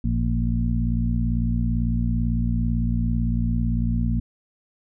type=harmonic tone with a mistuned harmonic; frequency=57.9 Hz; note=A#1; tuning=11 cents flat; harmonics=1 / 2 / 3 / 4; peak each=-23 / -25 / -28 / -26 dBFS; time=0.04-4.2 s; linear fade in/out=5 ms; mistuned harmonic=1; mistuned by=-140 cents; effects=none